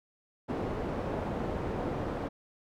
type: low-pass noise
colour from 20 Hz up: white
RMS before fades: -34 dBFS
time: 0.48-2.29 s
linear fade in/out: 20 ms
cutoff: 550 Hz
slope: 12 dB/octave
effects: none